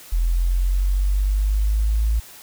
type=linear sweep; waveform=sine; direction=up; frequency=41.6 to 55.5 Hz; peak=-16 dBFS; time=0.12-2.2 s; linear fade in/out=10 ms; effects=white hiss -43 dBFS RMS until 2.42 s